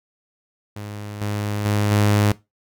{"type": "tone with level steps", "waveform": "sawtooth", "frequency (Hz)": 103.8, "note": "G#2", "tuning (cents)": 0, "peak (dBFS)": [-27, -19, -14, -11], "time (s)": [0.76, 2.32], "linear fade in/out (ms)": 5, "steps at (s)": [1.21, 1.65, 1.91], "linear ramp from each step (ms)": 5, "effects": ["noise-tail reverb RT60 0.2 s tail -18 dB re dry"]}